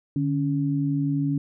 sine tone pair together, 147.64 / 279.4 Hz, D3 / C#4, +9 / +14 cents, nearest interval major seventh, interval 1105 cents, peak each -24 dBFS, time 0.16-1.38 s, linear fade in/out 2 ms, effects none

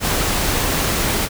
pink noise, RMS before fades -19 dBFS, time 0-1.29 s, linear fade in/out 50 ms, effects none

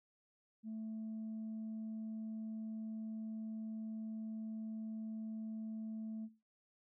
sine tone, 220 Hz, A3, in tune, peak -40 dBFS, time 0.63-6.29 s, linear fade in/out 50 ms, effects noise-tail reverb RT60 0.3 s tail -19 dB re dry + tanh soft clip ceiling -39 dBFS

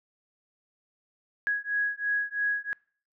sine beating tone pair, 1661.2 / 1664.2 Hz, G#6 / G#6, 0 / +3 cents, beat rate 3 Hz, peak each -29 dBFS, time 1.47-2.73 s, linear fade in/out 0 ms, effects noise-tail reverb RT60 0.5 s tail -26 dB re dry

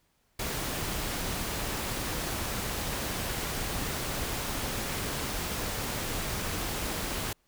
pink noise, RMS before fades -33 dBFS, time 0.39-7.33 s, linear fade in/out 5 ms, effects pink hiss -71 dBFS RMS until 7.47 s

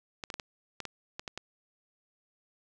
clicks, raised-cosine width 0.2 ms, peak -20 dBFS, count 9, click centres 0.238 / 0.302 / 0.341 / 0.398 / 0.803 / 0.853 / 1.195 / 1.278 / 1.376 s, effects none

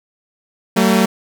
sawtooth tone pair together, 190.78 / 225.9 Hz, G3 / A3, -47 / +46 cents, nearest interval minor third, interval 293 cents, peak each -10 dBFS, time 0.76-1.06 s, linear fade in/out 10 ms, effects none

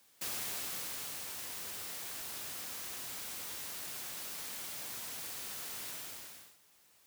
white noise with ADSR envelope, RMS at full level -38 dBFS, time 0.21-6.59 s, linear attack 8 ms, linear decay 1000 ms, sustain -5 dB, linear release 680 ms, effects white hiss -66 dBFS RMS until 7.06 s + high-pass 60 Hz 12 dB/octave

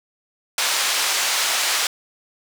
white band-pass noise, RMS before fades -21 dBFS, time 0.58-1.87 s, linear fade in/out 2 ms, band 720 to 6600 Hz, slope 12 dB/octave, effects none

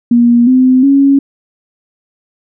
sine tone with pitch steps, 238.1 / 256.7 / 276.7 Hz, A#3 / C4 / C#4, +37 / -33 / -3 cents, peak -4 dBFS, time 0.11-1.19 s, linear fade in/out 5 ms, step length 360 ms, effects none

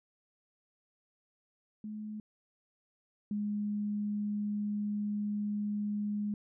sine tone pair in turn, 213.1 / 207.5 Hz, G#3 / G#3, +45 / -1 cents, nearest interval unison, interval 46 cents, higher first, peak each -38 / -31 dBFS, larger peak second, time 1.84-2.2 / 3.31-6.34 s, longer second, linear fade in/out 2 ms, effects none

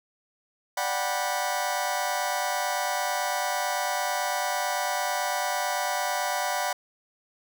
sawtooth chord, G major seventh, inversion second, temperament just, 588 / 735 / 784 / 980 Hz, D5 / F#5 / G5 / B5, +2 / -12 / 0 / -14 cents, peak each -29 / -26 / -29 / -27 dBFS, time 0.77-6.73 s, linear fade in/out 5 ms, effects none

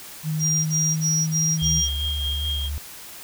sine tone with pitch glide, 155.56 to 158.46 Hz, D#3 to D#3, 0 to +32 cents, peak -22 dBFS, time 0.23-1.83 s, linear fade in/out 50 ms, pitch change +32 cents, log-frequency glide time 0.53-1.42 s
sine tone bursts, 5700 Hz, F8, 34 cents sharp, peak -20 dBFS, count 5, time 0.39-1.888 s, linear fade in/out 50 ms, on 270 ms, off 37 ms
sine tone with tremolo, 3228 Hz, G#7, 50 cents flat, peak -24 dBFS, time 1.58-2.7 s, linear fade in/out 50 ms, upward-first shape sine, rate 4.6 Hz, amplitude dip 40%
sine tone with vibrato, 72.9 Hz, D2, 12 cents flat, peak -25 dBFS, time 1.62-2.78 s, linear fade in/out 0 ms, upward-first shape sine, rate 2.7 Hz, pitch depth 47 cents each way
effects white hiss -40 dBFS RMS until 3.23 s

